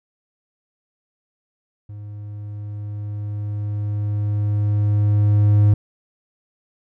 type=tone with level ramp; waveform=triangle; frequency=103.83 Hz; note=G#2; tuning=in tune; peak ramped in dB=-30 to -8 dBFS; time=1.89-5.74 s; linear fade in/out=5 ms; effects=none